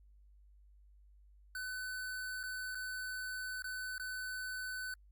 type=tone with dropouts; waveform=square; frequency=1507 Hz; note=F#6; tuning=31 cents sharp; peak=-40 dBFS; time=1.55-4.94 s; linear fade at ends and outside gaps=2 ms; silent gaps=2.431-2.436 / 2.748-2.752 / 3.622-3.642 / 3.981-3.997 s; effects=added 50 Hz sine -59 dBFS peak until 5.11 s + Opus 48 kbps